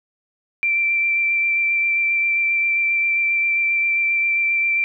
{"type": "tone with vibrato", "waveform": "sine", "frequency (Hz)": 2349, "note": "D7", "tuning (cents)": 0, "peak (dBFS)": -16, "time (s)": [0.63, 4.84], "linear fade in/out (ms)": 0, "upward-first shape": "sine", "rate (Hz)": 7.5, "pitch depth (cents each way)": 12, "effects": []}